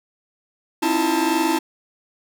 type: tone cluster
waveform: 45% pulse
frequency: 266 / 319.6 / 341.6 / 886 Hz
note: C4 / D#4 / F4 / A5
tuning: +29 / +47 / -38 / +12 cents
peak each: -27 / -21 / -24 / -23 dBFS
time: 0.82-1.59 s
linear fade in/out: 10 ms
effects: none